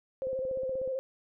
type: tone with vibrato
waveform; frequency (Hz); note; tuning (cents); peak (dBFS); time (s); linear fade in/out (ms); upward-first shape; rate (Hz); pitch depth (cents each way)
sine; 523.3; C5; 0; -30; 0.22-0.99; 0; square; 15; 32
type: click train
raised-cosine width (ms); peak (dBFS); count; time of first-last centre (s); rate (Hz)
2; -34; 11; 0.27-0.876; 16.5
effects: none